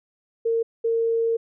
sine tone pair in turn, 457.7 / 457.7 Hz, A#4 / A#4, -32 / -32 cents, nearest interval unison, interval 0 cents, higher neither, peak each -19 dBFS, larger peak neither, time 0.45-0.63 / 0.84-1.37 s, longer second, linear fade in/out 10 ms, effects none

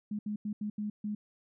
sine tone bursts at uneven times, 209.5 Hz, G#3, 15 cents sharp, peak -32 dBFS, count 6, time 0.11-0.19 / 0.26-0.36 / 0.45-0.53 / 0.61-0.7 / 0.78-0.9 / 1.04-1.15 s, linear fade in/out 5 ms, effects none

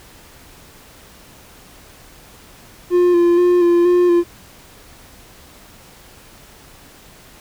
triangle tone with vibrato, 350.4 Hz, F4, 6 cents sharp, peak -8 dBFS, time 2.9-4.24 s, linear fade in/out 50 ms, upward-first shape square, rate 2.1 Hz, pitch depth 22 cents each way, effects pink hiss -44 dBFS RMS until 7.4 s

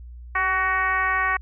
sine tone with frequency modulation, 1498 Hz, F#6, 21 cents sharp, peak -19 dBFS, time 0.35-1.37 s, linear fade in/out 5 ms, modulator 370 Hz, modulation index 1.7, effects added 60 Hz sine -37 dBFS peak until 1.41 s

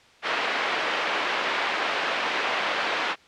white band-pass noise, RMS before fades -26 dBFS, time 0.22-3.16 s, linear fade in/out 50 ms, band 420 to 2500 Hz, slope 12 dB/octave, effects white hiss -54 dBFS RMS until 3.27 s + low-pass 4000 Hz 12 dB/octave

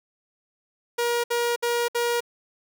sawtooth tone bursts, 475.6 Hz, A#4, 35 cents sharp, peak -18 dBFS, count 4, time 0.98-2.206 s, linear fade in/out 10 ms, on 260 ms, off 62 ms, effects none

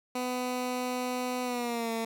15% pulse tone with pitch glide, 250.4 to 227 Hz, B3 to A#3, +24 to -46 cents, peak -24 dBFS, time 0.15-2.05 s, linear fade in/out 5 ms, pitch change -170 cents, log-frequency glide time 1.43-1.92 s, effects none

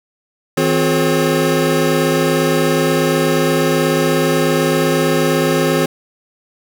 square tone cluster, 161.1 / 258.4 / 357.2 / 425.4 / 540 Hz, E3 / C4 / F4 / G#4 / C#5, -39 / -21 / +39 / +42 / -45 cents, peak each -20 dBFS, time 0.57-5.86 s, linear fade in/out 5 ms, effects none

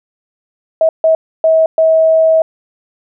sine tone bursts at uneven times, 643 Hz, E5, 43 cents flat, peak -6 dBFS, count 4, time 0.81-0.89 / 1.04-1.15 / 1.44-1.66 / 1.78-2.42 s, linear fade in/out 2 ms, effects none

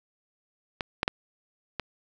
clicks, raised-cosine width 0.3 ms, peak -13 / -8 / -7 / -14 dBFS, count 4, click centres 0.808 / 1.031 / 1.079 / 1.797 s, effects none

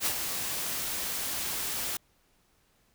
white noise with ADSR envelope, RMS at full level -27 dBFS, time 0-1.97 s, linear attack 56 ms, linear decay 71 ms, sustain -6 dB, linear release 3 ms, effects pink hiss -68 dBFS RMS until 2.94 s

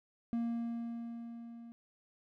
triangle tone with level ramp, 233.2 Hz, A#3, 1 cent sharp, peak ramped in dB -29 to -46 dBFS, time 0.33-1.72 s, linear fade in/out 0 ms, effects none

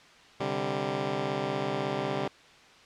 10% pulse chord, C suspended second, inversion none, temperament just, 130.81 / 147.16 / 196.22 Hz, C3 / D3 / G3, 0 / +4 / +2 cents, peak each -26 dBFS, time 0.4-2.28 s, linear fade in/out 5 ms, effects white hiss -54 dBFS RMS until 2.85 s + low-pass 4000 Hz 12 dB/octave

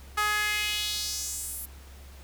sawtooth tone with high-pass filter sweep, 420 Hz, G#4, 19 cents sharp, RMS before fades -30 dBFS, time 0.17-1.66 s, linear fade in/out 10 ms, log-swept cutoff 1200 to 12000 Hz, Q 2.5, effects added 68 Hz sine -45 dBFS peak until 2.23 s + pink hiss -53 dBFS RMS until 2.23 s

